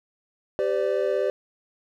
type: chord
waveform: triangle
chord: G suspended fourth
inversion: none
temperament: equal with one note detuned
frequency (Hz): 392 / 511 / 587.3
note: G4 / C5 / D5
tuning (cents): 0 / -41 / 0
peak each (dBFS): -24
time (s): 0.59-1.3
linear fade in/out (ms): 0
effects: none